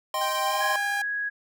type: chord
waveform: square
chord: C minor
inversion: first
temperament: equal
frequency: 622.3 / 784 / 1046.5 Hz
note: Eb5 / G5 / C6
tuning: 0 / 0 / 0 cents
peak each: -32 / -33 / -28 dBFS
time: 0.14-0.76 s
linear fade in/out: 2 ms
type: tone with pitch glide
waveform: sawtooth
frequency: 787 to 803.1 Hz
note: G5 to G5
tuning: +7 to +42 cents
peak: -25 dBFS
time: 0.21-1.02 s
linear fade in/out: 5 ms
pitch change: +35 cents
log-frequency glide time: 0.46-0.54 s
type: tone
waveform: sine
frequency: 1661.2 Hz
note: G#6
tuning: in tune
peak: -26 dBFS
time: 0.6-1.3 s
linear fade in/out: 20 ms
effects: none